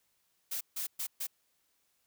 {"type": "noise bursts at uneven times", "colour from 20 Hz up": "blue", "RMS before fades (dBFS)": -36, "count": 4, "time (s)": [[0.51, 0.61], [0.76, 0.87], [0.99, 1.07], [1.2, 1.27]], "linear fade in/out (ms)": 10, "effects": ["white hiss -75 dBFS RMS until 2.06 s"]}